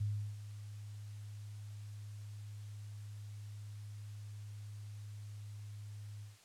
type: tone with ADSR envelope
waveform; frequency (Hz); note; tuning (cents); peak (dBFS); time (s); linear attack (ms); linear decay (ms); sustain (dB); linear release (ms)
sine; 103.83; G#2; 0; -32; 0-6.38; 12; 350; -13; 160
effects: white hiss -63 dBFS RMS until 6.44 s + low-pass 9000 Hz 12 dB/octave